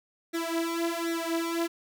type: tone with flanger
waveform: sawtooth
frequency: 333.9 Hz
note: E4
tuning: 22 cents sharp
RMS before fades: -30 dBFS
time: 0.33-1.68 s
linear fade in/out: 20 ms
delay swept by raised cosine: 0.51 to 3.91 ms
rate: 1.3 Hz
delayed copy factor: +1
effects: none